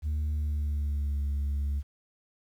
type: tone with pitch glide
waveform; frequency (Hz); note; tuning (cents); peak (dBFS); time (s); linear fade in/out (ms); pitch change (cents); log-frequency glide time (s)
sine; 75.6 to 70.95; D#2 to C#2; -49 to +41; -24; 0.02-1.83; 50; -110; 0.29-1.21
effects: tanh soft clip ceiling -26 dBFS + 10-bit